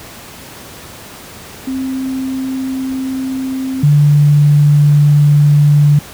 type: tone pair in turn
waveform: sine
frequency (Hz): 263.1 / 146.47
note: C4 / D3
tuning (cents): +10 / -4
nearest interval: minor seventh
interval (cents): 1014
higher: first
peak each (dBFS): -16 / -5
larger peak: second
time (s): 1.67-3.83 / 3.83-5.99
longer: neither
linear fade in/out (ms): 5
effects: pink hiss -33 dBFS RMS until 6.13 s + high-pass 60 Hz 12 dB/octave